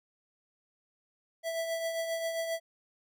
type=tone with tremolo; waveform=square; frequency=659.3 Hz; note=E5; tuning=in tune; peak=-30 dBFS; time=1.43-2.6 s; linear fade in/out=50 ms; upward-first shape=triangle; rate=7.5 Hz; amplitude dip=50%; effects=none